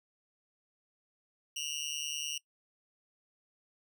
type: tone with amplitude modulation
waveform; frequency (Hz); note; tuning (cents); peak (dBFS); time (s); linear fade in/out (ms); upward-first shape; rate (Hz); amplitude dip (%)
20% pulse; 2850; F7; +34; -27; 1.56-2.38; 5; sine; 150; 90
effects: noise-tail reverb RT60 0.1 s tail -21 dB re dry